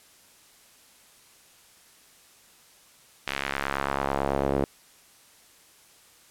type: tone with band-pass filter sweep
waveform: sawtooth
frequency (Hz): 69.1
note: C#2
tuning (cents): -5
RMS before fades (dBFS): -28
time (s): 3.27-4.64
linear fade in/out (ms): 0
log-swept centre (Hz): 2600 to 430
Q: 1.3
effects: white hiss -56 dBFS RMS until 6.3 s + low-pass 12000 Hz 12 dB/octave